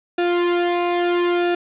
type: tone with flanger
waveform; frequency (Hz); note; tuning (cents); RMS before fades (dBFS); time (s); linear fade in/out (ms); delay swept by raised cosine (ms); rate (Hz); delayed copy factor
sawtooth; 350; F4; +4; -19; 0.18-1.55; 5; 0.95 to 2.25; 0.76; -0.75
effects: resampled to 8000 Hz + 7-bit